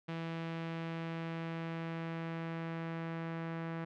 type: tone with low-pass filter sweep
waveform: sawtooth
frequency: 164.81 Hz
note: E3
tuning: in tune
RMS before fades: -40 dBFS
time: 0.08-3.85 s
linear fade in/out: 10 ms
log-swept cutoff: 2900 to 1900 Hz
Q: 1.3
effects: none